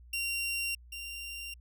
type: tone pair in turn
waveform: sawtooth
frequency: 2760 / 2772 Hz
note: F7 / F7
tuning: -21 / -14 cents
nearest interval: unison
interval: 7 cents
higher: second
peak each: -28 / -36 dBFS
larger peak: first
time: 0.13-0.75 / 0.92-1.54 s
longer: neither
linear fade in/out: 5 ms
effects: added 60 Hz sine -51 dBFS peak until 1.6 s